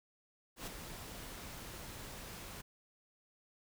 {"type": "noise with ADSR envelope", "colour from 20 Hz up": "pink", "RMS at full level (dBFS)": -41, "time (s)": [0.56, 2.62], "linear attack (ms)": 110, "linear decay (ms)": 11, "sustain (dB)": -7, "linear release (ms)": 15, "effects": []}